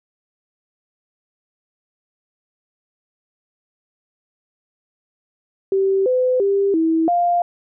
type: tone with pitch steps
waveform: sine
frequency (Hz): 387.5 / 507 / 396.8 / 324.1 / 699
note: G4 / B4 / G4 / E4 / F5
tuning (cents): -20 / +45 / +21 / -29 / +1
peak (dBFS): -14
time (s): 5.72-7.42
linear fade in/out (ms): 2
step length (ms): 340
effects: none